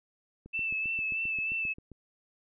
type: click train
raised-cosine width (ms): 3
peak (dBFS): -34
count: 12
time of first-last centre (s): 0.46-1.917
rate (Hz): 7.55
type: tone with vibrato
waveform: sine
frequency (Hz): 2637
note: E7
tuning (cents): 0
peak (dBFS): -29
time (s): 0.53-1.74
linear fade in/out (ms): 20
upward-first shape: sine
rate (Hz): 3.2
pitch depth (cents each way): 27
effects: none